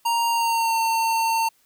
square tone with pitch glide, 932.3 to 905.8 Hz, A#5 to A#5, 0 to -50 cents, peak -20 dBFS, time 0.05-1.49 s, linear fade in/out 10 ms, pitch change -50 cents, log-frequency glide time 0.29-0.77 s, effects white hiss -62 dBFS RMS until 1.65 s

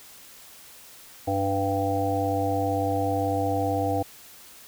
harmonic tone with a mistuned harmonic, 98 Hz, G2, in tune, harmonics 1 / 3 / 5 / 7 / 8, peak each -29 / -29 / -29 / -29 / -29 dBFS, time 1.27-4.03 s, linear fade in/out 10 ms, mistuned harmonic 5, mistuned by +18 cents, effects white hiss -48 dBFS RMS until 4.67 s

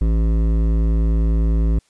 sine tone with hard clipping, 55 Hz, A1, in tune, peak -16 dBFS, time 0.01-1.79 s, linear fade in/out 5 ms, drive 13 dB, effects white hiss -61 dBFS RMS until 1.89 s + resampled to 22050 Hz

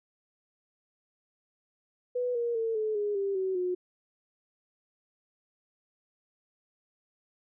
sine tone with pitch steps, 493.9 / 472.4 / 451.9 / 432.2 / 413.4 / 395.4 / 378.2 / 361.8 Hz, B4 / A#4 / A4 / A4 / G#4 / G4 / F#4 / F#4, 0 / +23 / +46 / -31 / -8 / +15 / +38 / -39 cents, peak -27 dBFS, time 2.15-3.75 s, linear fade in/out 10 ms, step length 200 ms, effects none

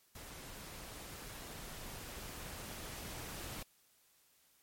pink noise with level ramp, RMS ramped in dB -50 to -45 dBFS, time 0.15-3.63 s, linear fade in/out 5 ms, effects white hiss -70 dBFS RMS until 4.62 s + MP3 64 kbps

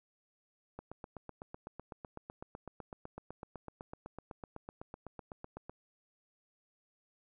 click train, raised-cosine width 1 ms, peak -30 dBFS, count 40, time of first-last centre 0.79-5.696 s, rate 7.95 Hz, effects none

